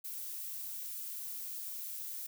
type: noise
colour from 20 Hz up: violet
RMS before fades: -42 dBFS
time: 0.04-2.27 s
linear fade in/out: 10 ms
effects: none